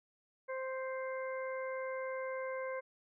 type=harmonic tone; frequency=523.3 Hz; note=C5; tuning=in tune; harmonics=1 / 2 / 3 / 4; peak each=-38 / -45 / -48 / -48 dBFS; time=0.48-2.81 s; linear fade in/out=20 ms; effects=none